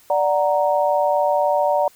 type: chord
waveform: sine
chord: D augmented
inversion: none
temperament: equal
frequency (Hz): 587.3 / 740 / 932.3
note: D5 / F#5 / A#5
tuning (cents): 0 / 0 / 0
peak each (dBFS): -18 / -21 / -21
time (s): 0.1-1.88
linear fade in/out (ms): 2
effects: white hiss -52 dBFS RMS until 1.95 s